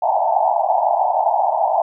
pink band-pass noise, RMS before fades -17 dBFS, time 0.02-1.82 s, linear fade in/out 5 ms, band 640 to 910 Hz, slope 96 dB/octave, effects none

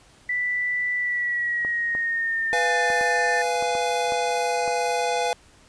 sine tone with pitch glide, 1975.5 to 1780.4 Hz, B6 to A6, 0 to +20 cents, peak -22 dBFS, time 0.29-3.42 s, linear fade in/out 5 ms, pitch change -180 cents, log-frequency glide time 0.96-2.74 s
clicks, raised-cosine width 1 ms, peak -21 dBFS, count 8, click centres 1.649 / 1.951 / 2.902 / 3.011 / 3.625 / 3.752 / 4.122 / 4.678 s
square chord, F diminished, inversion second, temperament equal with one note detuned, 493.9 / 691.6 / 830.6 Hz, Cb5 / F5 / Ab5, 0 / -17 / 0 cents, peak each -27 dBFS, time 2.53-5.33 s, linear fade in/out 0 ms
effects pink hiss -54 dBFS RMS until 5.68 s + resampled to 22050 Hz

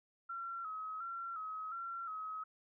sine tone with vibrato, 1318.5 Hz, E6, in tune, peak -40 dBFS, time 0.29-2.44 s, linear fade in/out 10 ms, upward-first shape square, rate 1.4 Hz, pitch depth 58 cents each way, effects none

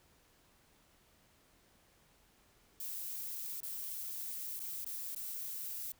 violet noise with dropouts, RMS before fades -42 dBFS, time 2.8-5.92 s, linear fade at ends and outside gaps 2 ms, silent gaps 3.604-3.631 / 4.595-4.601 / 4.846-4.863 / 5.149-5.161 s, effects pink hiss -68 dBFS RMS until 5.99 s

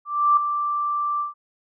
sine tone with ADSR envelope, 1174.7 Hz, D6, in tune, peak -12 dBFS, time 0.05-1.34 s, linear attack 320 ms, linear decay 3 ms, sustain -9 dB, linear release 140 ms, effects none

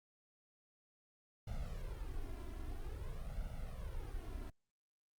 brown noise with flanger, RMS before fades -43 dBFS, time 1.47-4.5 s, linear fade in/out 5 ms, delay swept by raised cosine 1.4 to 3 ms, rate 0.5 Hz, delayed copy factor +1, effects Opus 48 kbps

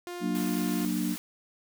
sawtooth tone, 352.4 Hz, F4, 16 cents sharp, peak -32 dBFS, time 0.07-0.85 s, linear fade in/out 0 ms
sine chord, Gb augmented, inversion none, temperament equal with one note detuned, 185 / 233.1 / 297.9 Hz, Gb3 / Bb3 / D4, 0 / 0 / +25 cents, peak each -31 dBFS, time 0.2-1.17 s, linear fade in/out 50 ms
white noise, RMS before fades -40 dBFS, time 0.35-1.18 s, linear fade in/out 0 ms
effects none

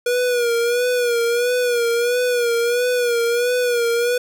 square tone with vibrato, 481.4 Hz, B4, 44 cents flat, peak -17 dBFS, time 0.06-4.18 s, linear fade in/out 5 ms, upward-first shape sine, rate 1.5 Hz, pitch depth 56 cents each way, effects none

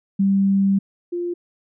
sine tone pair in turn, 196 / 349.2 Hz, G3 / F4, 0 / 0 cents, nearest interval minor seventh, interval 1000 cents, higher second, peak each -14 / -22 dBFS, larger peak first, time 0.19-0.79 / 1.12-1.34 s, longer first, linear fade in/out 10 ms, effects none

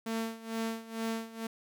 sawtooth tone with tremolo, 225.5 Hz, A3, 43 cents sharp, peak -27 dBFS, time 0.06-1.47 s, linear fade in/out 5 ms, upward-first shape sine, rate 2.2 Hz, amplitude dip 85%, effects none

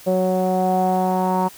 sawtooth tone with low-pass filter sweep, 185.2 Hz, F#3, 2 cents sharp, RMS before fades -19 dBFS, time 0.06-1.49 s, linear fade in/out 20 ms, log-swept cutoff 590 to 930 Hz, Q 6.3, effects white hiss -43 dBFS RMS until 1.57 s

